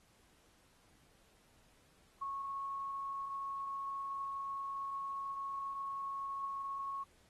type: tone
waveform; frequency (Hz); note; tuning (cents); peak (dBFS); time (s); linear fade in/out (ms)
sine; 1100; C#6; -14; -38; 2.21-7.04; 10
effects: pink hiss -69 dBFS RMS until 7.29 s + AAC 32 kbps